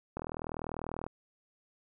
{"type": "click train", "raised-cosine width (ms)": 1, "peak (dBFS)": -23, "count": 37, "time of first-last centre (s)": [0.17, 1.066], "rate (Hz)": 40.2, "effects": []}